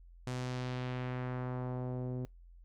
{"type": "tone with low-pass filter sweep", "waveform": "sawtooth", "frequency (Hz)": 126.1, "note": "B2", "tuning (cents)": 36, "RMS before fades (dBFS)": -38, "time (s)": [0.27, 2.25], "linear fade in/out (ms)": 0, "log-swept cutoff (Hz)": [8300, 390], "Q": 1.1, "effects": ["noise-tail reverb RT60 0.2 s tail -26 dB re dry", "added 43 Hz sine -53 dBFS peak until 2.64 s"]}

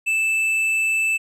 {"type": "tone with tanh clipping", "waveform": "triangle", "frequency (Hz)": 2637, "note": "E7", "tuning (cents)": 0, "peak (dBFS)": -19, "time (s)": [0.06, 1.18], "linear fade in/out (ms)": 20, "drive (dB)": 11, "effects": []}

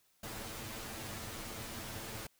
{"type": "noise with comb filter", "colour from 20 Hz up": "pink", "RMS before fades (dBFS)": -44, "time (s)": [0.23, 2.27], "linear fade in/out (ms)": 5, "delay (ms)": 9, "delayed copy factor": 0.7, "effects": ["white hiss -72 dBFS RMS until 2.39 s"]}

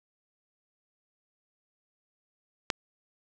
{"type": "click", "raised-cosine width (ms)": 0.2, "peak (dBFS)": -8, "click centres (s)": 2.702, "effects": []}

